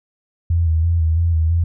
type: tone with vibrato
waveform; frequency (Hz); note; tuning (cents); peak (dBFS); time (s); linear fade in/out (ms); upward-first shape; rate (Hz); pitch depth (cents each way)
sine; 82.41; E2; 0; -13; 0.5-1.64; 5; square; 3; 43
effects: none